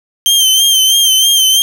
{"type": "tone with vibrato", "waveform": "sawtooth", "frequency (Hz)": 3136, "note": "G7", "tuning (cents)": 0, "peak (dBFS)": -4, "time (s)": [0.26, 1.62], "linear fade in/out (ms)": 0, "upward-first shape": "sine", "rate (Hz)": 3.1, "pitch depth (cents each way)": 47, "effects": []}